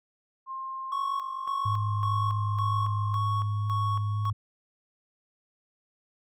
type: tone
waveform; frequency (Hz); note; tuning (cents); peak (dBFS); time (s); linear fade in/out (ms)
sine; 1060; C6; +22; -33; 0.46-3.19; 50
type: tone with tremolo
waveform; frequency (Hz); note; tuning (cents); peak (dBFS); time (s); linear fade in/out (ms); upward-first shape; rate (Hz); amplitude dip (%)
triangle; 1108; C#6; -1; -26; 0.92-4.3; 2; square; 1.8; 70
type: tone with vibrato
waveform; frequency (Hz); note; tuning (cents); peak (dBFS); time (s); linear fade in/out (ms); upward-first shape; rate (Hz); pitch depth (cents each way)
sine; 104.2; G#2; +6; -26; 1.65-4.33; 10; square; 2; 8
effects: none